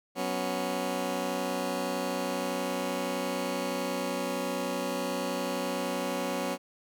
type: chord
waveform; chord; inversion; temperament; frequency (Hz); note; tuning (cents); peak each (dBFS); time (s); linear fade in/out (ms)
15% pulse; F# suspended fourth; none; just; 185 / 246.7 / 277.5; F#3 / B3 / C#4; 0 / -2 / +2; -29 / -28 / -28; 0.15-6.58; 50
effects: none